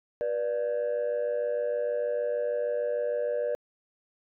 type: tone pair together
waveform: sine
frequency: 484.5 / 591 Hz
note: B4 / D5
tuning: -33 / +11 cents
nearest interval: minor third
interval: 344 cents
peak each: -27 dBFS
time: 0.21-3.55 s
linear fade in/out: 0 ms
effects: tanh soft clip ceiling -23 dBFS